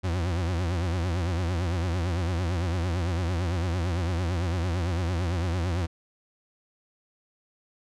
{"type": "tone with vibrato", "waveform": "40% pulse", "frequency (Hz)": 87.31, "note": "F2", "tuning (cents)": 0, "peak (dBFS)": -24, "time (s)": [0.03, 5.87], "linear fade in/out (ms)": 20, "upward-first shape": "triangle", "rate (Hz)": 8.9, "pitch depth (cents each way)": 150, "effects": ["low-pass 7000 Hz 12 dB/octave"]}